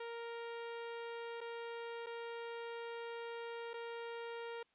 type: tone with dropouts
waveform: sawtooth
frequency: 466.2 Hz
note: A#4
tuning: in tune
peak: -39 dBFS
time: 0-4.63 s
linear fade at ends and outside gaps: 5 ms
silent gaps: 1.407-1.412 / 2.062-2.067 / 3.734-3.739 s
effects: white hiss -75 dBFS RMS until 4.74 s + resampled to 8000 Hz